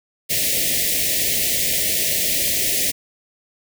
white band-stop noise, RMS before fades -20 dBFS, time 0.29-2.92 s, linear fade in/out 20 ms, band 690 to 1800 Hz, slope 96 dB/octave, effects none

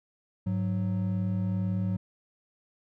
triangle tone pair together, 102.99 / 185 Hz, G#2 / F#3, -14 / 0 cents, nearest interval minor seventh, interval 1014 cents, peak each -27 dBFS, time 0.46-1.97 s, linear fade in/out 10 ms, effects none

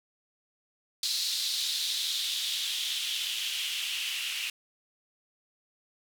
blue noise with band-pass filter sweep, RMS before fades -32 dBFS, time 1.03-4.5 s, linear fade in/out 2 ms, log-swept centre 4200 to 2700 Hz, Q 4, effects none

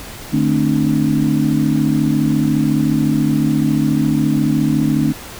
sine tone cluster, 150.7 / 220.1 / 265.5 / 299.7 Hz, D3 / A3 / C4 / D4, +45 / +1 / +25 / +35 cents, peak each -18 dBFS, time 0.32-5.13 s, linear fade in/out 20 ms, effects pink hiss -33 dBFS RMS until 5.39 s

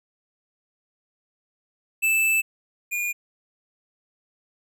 square tone pair in turn, 2637 / 2430 Hz, E7 / D#7, 0 / -42 cents, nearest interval minor second, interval 142 cents, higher first, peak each -19 / -25 dBFS, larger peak first, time 2.02-2.42 / 2.91-3.13 s, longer first, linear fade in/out 20 ms, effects none

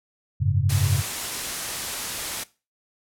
sine chord, F# suspended second, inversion none, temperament equal with one note detuned, 92.5 / 103.83 / 137.87 Hz, F#2 / G#2 / C#3, 0 / 0 / -9 cents, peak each -23 dBFS, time 0.4-1.02 s, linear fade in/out 20 ms
white noise, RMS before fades -29 dBFS, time 0.69-2.44 s, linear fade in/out 10 ms
effects noise-tail reverb RT60 0.3 s tail -19 dB re dry + low-pass 12000 Hz 12 dB/octave

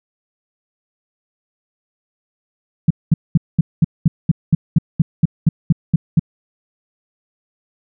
sine tone bursts, 160.9 Hz, E3, 42 cents flat, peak -6 dBFS, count 15, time 2.88-6.195 s, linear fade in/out 5 ms, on 25 ms, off 210 ms, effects none

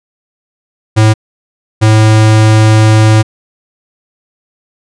square tone pair in turn, 109 / 109 Hz, A2 / A2, -16 / -16 cents, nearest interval unison, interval 0 cents, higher neither, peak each -4 dBFS, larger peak neither, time 0.96-1.14 / 1.81-3.23 s, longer second, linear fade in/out 20 ms, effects resampled to 22050 Hz

